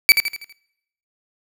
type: tone with echo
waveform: 30% pulse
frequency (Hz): 2300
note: D7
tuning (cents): -37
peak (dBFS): -4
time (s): 0.09-0.12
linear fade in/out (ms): 0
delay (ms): 81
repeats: 5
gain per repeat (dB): -7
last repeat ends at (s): 0.525
effects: noise-tail reverb RT60 0.8 s tail -24 dB re dry